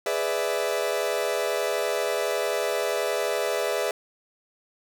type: chord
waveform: 40% pulse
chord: E dominant seventh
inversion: first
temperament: equal with one note detuned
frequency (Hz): 415.3 / 496.7 / 587.3 / 659.3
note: G#4 / B4 / D5 / E5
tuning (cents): 0 / +10 / 0 / 0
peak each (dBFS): -29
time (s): 0.06-3.91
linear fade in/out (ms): 2
effects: none